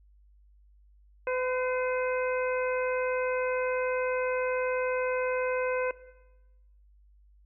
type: harmonic tone with a mistuned harmonic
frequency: 507 Hz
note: B4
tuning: 45 cents sharp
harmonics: 1 / 2 / 3 / 4 / 5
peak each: -28 / -36 / -37 / -41 / -39 dBFS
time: 1.27-5.91 s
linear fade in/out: 2 ms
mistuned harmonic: 4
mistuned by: +44 cents
effects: noise-tail reverb RT60 1.0 s tail -17 dB re dry + added 50 Hz sine -56 dBFS peak until 7.45 s